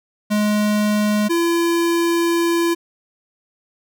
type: tone pair in turn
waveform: square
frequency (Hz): 209.8 / 338.8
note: G#3 / E4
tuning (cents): +18 / +48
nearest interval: minor sixth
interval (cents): 830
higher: second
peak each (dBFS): -16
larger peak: neither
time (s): 0.3-1.29 / 1.29-2.75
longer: second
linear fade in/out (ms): 20
effects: none